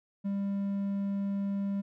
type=tone; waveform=triangle; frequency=198.7 Hz; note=G3; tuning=24 cents sharp; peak=-27 dBFS; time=0.24-1.82 s; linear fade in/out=20 ms; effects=none